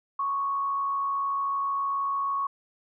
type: tone with frequency modulation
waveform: sine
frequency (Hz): 1108.7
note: C#6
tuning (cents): 0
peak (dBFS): -25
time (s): 0.19-2.47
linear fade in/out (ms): 5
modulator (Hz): 73.2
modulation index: 0.32
effects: none